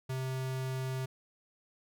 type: tone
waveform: square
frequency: 130.81 Hz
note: C3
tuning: in tune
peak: -34 dBFS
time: 0.09-1.06 s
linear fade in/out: 10 ms
effects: none